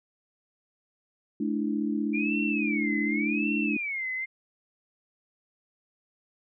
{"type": "chord", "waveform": "sine", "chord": "A suspended fourth", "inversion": "none", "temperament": "equal with one note detuned", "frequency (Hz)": [215.8, 293.7, 329.6], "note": ["A3", "D4", "E4"], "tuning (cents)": [-33, 0, 0], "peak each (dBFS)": [-29, -29, -33], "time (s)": [1.4, 3.77], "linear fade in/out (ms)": 5}
{"type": "tone with vibrato", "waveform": "sine", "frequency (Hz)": 2349, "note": "D7", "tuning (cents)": 0, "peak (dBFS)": -29, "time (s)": [2.13, 4.26], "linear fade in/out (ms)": 20, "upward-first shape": "sine", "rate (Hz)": 0.88, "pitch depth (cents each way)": 250}
{"effects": []}